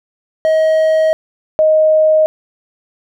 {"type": "tone pair in turn", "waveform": ["triangle", "sine"], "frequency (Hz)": [633, 624.3], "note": ["D#5", "D#5"], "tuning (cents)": [30, 6], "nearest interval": "unison", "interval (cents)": 24, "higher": "first", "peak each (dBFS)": -7, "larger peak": "neither", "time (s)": [[0.45, 1.13], [1.59, 2.26]], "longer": "first", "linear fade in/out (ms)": 0, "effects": []}